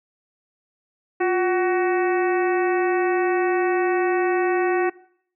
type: harmonic tone with a mistuned harmonic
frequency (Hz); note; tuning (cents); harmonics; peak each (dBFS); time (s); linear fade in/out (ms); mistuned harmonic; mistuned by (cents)
374.3; F#4; +20; 1 / 2 / 3 / 4 / 5 / 6 / 7; -19 / -25 / -31 / -31 / -30 / -37 / -36; 1.2-4.9; 10; 1; -88
effects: noise-tail reverb RT60 0.6 s tail -20 dB re dry